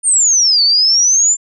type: exponential two-way sweep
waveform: sine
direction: down then up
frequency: 9070 to 4435 to 7310 Hz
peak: -8 dBFS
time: 0.03-1.37 s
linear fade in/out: 50 ms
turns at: 0.63 s
effects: none